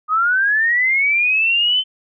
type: linear sweep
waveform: sine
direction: up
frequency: 1226 to 3079 Hz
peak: -13 dBFS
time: 0.08-1.84 s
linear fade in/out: 50 ms
effects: none